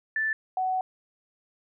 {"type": "tone pair in turn", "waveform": "sine", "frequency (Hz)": [1760, 747.3], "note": ["A6", "F#5"], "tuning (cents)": [0, 17], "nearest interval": "octave + minor third", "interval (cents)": 1483, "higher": "first", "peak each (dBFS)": -24, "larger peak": "neither", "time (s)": [[0.16, 0.33], [0.57, 0.81]], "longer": "second", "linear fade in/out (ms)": 2, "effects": []}